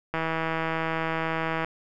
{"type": "click train", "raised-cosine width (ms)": 0.5, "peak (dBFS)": -13, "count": 245, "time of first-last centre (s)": [0.14, 1.646], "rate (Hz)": 162, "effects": []}